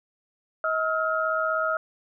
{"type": "tone cluster", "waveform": "sine", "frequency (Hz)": [635, 1288, 1404], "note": ["D#5", "E6", "F6"], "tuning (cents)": [35, -41, 9], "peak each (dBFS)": -27, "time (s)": [0.64, 1.77], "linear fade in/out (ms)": 2, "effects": []}